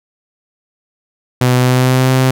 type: tone with pitch glide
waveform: sawtooth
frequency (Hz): 125.5 to 130.08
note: B2 to C3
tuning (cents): +28 to -10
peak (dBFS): -5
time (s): 1.41-2.31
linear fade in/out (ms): 5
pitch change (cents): +62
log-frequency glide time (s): 1.56-2.1
effects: none